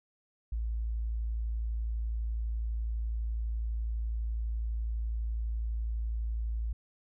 sine tone, 56 Hz, A1, 31 cents sharp, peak -30 dBFS, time 0.52-6.73 s, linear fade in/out 5 ms, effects none

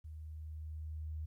sine tone with level ramp, 77.78 Hz, D#2, in tune, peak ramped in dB -45 to -38 dBFS, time 0.04-1.26 s, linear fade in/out 10 ms, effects 13-bit

